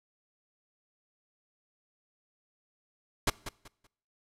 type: noise with echo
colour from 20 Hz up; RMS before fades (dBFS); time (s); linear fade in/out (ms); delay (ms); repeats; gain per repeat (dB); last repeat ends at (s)
pink; -25; 3.27-3.3; 5; 190; 3; -12; 3.87
effects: noise-tail reverb RT60 0.7 s tail -23 dB re dry + low-pass 10000 Hz 12 dB/octave

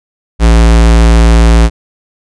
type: tone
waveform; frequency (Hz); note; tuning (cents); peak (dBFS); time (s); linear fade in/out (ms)
square; 56.7; A#1; -47; -3; 0.39-1.7; 50
effects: resampled to 22050 Hz

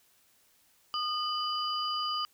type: tone cluster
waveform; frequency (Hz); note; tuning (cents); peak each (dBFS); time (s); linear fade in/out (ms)
sine; 1225 / 2991 / 4830; D#6 / F#7 / D8; -27 / +18 / +48; -32 / -35 / -36; 0.94-2.25; 0
effects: white hiss -66 dBFS RMS until 2.33 s

